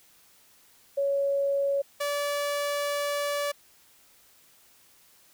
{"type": "tone pair in turn", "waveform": ["sine", "sawtooth"], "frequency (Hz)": [558, 577], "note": ["C#5", "D5"], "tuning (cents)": [11, -31], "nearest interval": "minor second", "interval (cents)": 58, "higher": "second", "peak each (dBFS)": -23, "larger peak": "neither", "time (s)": [[0.97, 1.82], [2, 3.52]], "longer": "second", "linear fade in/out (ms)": 10, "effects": ["white hiss -59 dBFS RMS until 5.33 s"]}